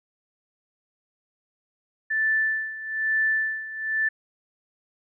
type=tone with tremolo; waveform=sine; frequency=1760 Hz; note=A6; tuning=in tune; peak=-19 dBFS; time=2.1-4.09 s; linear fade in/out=10 ms; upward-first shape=sine; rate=1.1 Hz; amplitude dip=80%; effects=none